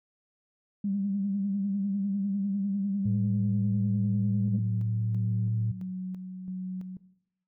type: tone with vibrato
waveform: sine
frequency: 198.3 Hz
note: G3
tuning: 20 cents sharp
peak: -26 dBFS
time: 0.84-4.59 s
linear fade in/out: 5 ms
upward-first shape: sine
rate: 10 Hz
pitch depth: 58 cents each way
type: tone with pitch glide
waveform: sine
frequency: 109.7 to 111.68 Hz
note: A2 to A2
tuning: -5 to +26 cents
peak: -25 dBFS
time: 3.05-5.72 s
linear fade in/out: 10 ms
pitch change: +31 cents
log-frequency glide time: 3.88-5.54 s
type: tone with tremolo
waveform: sine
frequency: 185 Hz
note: F#3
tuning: in tune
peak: -31 dBFS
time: 4.48-6.97 s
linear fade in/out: 2 ms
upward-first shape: square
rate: 1.5 Hz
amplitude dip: 45%
effects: noise-tail reverb RT60 0.8 s tail -17 dB re dry + tanh soft clip ceiling -16 dBFS